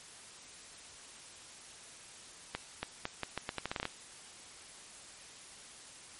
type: accelerating click train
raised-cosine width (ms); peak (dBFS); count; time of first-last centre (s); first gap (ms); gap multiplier
0.3; -18; 13; 2.55-3.854; 280; 0.8
effects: white hiss -52 dBFS RMS until 6.19 s + MP3 48 kbps